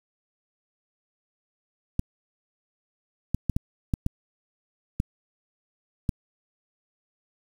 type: clicks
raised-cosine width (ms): 5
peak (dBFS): -11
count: 8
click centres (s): 1.994 / 3.346 / 3.497 / 3.565 / 3.938 / 4.064 / 5.001 / 6.092
effects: 7-bit